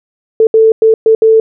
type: tone bursts at uneven times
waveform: sine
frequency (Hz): 443.8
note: A4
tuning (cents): +15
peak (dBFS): -3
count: 5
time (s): 0.4-0.47 / 0.54-0.72 / 0.82-0.94 / 1.06-1.15 / 1.22-1.4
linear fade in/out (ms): 2
effects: none